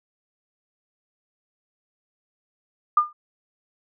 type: tone with exponential decay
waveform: sine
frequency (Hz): 1207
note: D6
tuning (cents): +47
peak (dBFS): -10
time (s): 2.97-3.13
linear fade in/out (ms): 5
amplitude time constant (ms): 33
effects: none